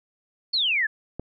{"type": "exponential sweep", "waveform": "sine", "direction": "down", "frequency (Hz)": [4540, 1661.2], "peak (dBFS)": -20, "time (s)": [0.53, 0.87], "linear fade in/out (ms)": 10}
{"type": "click", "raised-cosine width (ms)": 2, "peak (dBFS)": -18, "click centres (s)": 1.196}
{"effects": []}